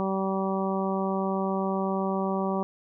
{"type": "harmonic tone", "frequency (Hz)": 192.3, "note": "G3", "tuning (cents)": -33, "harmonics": [1, 2, 3, 4, 5, 6], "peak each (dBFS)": [-28, -31, -33, -34, -35, -36], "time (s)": [0, 2.63], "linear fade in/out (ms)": 0, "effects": []}